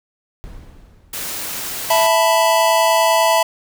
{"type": "noise with exponential decay", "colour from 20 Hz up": "brown", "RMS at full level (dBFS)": -33, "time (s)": [0.44, 2.05], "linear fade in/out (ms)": 0, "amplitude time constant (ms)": 350}
{"type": "noise", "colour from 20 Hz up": "white", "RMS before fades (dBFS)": -26, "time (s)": [1.13, 2.07], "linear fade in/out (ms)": 5}
{"type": "chord", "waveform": "square", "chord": "E suspended fourth", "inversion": "none", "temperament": "just", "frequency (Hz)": [659.3, 879, 988.9], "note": ["E5", "A5", "B5"], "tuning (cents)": [0, -2, 2], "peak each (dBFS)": [-16, -18, -18], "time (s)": [1.9, 3.43], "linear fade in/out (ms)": 5}
{"effects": []}